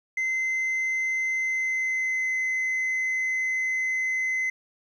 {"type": "tone with pitch glide", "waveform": "sine", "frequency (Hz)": [2064, 2047], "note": ["C7", "C7"], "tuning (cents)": [-24, -38], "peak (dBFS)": -21, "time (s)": [0.17, 4.5], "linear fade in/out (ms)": 5, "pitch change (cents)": -14, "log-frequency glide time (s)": [1.36, 2.37], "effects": ["tanh soft clip ceiling -23 dBFS", "10-bit"]}